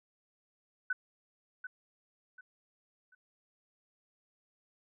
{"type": "tone with echo", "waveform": "sine", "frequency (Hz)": 1500, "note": "F#6", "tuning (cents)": 23, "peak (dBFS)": -29, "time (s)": [0.9, 0.93], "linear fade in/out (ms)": 5, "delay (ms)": 740, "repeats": 3, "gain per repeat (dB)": -10, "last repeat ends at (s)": 3.15, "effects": []}